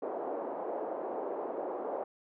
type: band-pass noise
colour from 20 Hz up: white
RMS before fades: -37 dBFS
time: 0.02-2.04 s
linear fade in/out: 5 ms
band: 340 to 730 Hz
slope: 24 dB/octave
effects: none